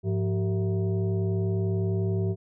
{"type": "tone with frequency modulation", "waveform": "sine", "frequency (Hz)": 103.83, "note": "G#2", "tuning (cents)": 0, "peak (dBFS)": -23, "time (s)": [0.03, 2.36], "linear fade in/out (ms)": 50, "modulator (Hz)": 279, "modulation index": 0.95, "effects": []}